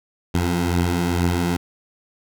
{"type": "beating tone pair", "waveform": "15% pulse", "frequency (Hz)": [85.4, 87.6], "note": ["F2", "F2"], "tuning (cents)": [-38, 6], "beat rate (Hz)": 2.2, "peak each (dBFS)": [-19, -13], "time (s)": [0.34, 1.57], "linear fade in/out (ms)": 10, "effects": []}